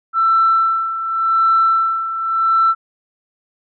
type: tone with tremolo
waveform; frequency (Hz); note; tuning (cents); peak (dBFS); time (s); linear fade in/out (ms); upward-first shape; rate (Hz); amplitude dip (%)
sine; 1335; E6; +22; -9; 0.13-2.75; 50; sine; 0.88; 70
effects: tanh soft clip ceiling -5 dBFS